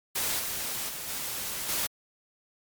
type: noise with level steps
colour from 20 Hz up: white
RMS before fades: -29 / -33 / -37 / -34 / -29 dBFS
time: 0.15-1.87 s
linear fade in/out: 10 ms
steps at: 0.38 / 0.88 / 1.07 / 1.68 s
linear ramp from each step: 20 ms
effects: MP3 96 kbps